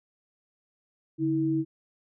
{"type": "tone pair together", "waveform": "sine", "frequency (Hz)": [143.8, 321.9], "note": ["D3", "E4"], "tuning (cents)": [-36, -41], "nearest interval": "octave + major second", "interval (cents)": 1395, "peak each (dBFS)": [-30, -24], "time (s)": [1.18, 1.65], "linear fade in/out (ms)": 50, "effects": []}